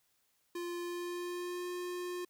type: tone with pitch glide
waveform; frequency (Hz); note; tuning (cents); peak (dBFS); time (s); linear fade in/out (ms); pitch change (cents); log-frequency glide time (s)
square; 348.4 to 356.5; F4 to F4; -4 to +36; -38; 0.55-2.25; 5; +40; 0.79-1.68
effects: white hiss -75 dBFS RMS until 2.29 s